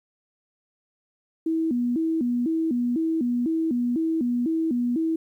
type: tone with vibrato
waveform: sine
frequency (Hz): 280.3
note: C#4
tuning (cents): +19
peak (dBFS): -21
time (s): 1.46-5.16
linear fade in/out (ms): 5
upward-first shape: square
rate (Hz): 2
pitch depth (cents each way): 250
effects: 10-bit